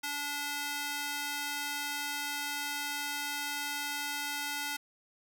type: tone with high-pass filter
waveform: square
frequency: 289.5 Hz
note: D4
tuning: 25 cents flat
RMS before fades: -36 dBFS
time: 0.03-4.77 s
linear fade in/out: 10 ms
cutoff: 1300 Hz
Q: 0.65
effects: none